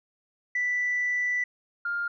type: tone pair in turn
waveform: sine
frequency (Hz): 1975.5 / 1404.6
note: B6 / F6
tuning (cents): 0 / +10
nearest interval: tritone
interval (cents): 590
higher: first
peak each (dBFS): -23 / -26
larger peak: first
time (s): 0.55-1.44 / 1.85-2.08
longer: first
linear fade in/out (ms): 5
effects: tanh soft clip ceiling -20 dBFS